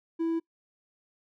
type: tone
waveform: triangle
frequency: 329.6 Hz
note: E4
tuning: in tune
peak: -23 dBFS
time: 0.19-0.4 s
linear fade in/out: 20 ms
effects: noise-tail reverb RT60 0.1 s tail -25 dB re dry + tanh soft clip ceiling -19 dBFS